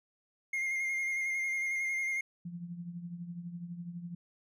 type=tone with vibrato; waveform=triangle; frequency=2125 Hz; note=C7; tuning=26 cents sharp; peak=-29 dBFS; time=0.53-2.21 s; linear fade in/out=5 ms; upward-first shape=square; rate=11 Hz; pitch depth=19 cents each way
type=tone with tremolo; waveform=sine; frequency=173.2 Hz; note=F3; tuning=14 cents flat; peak=-36 dBFS; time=2.45-4.15 s; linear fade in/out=5 ms; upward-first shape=triangle; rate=12 Hz; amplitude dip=70%
effects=none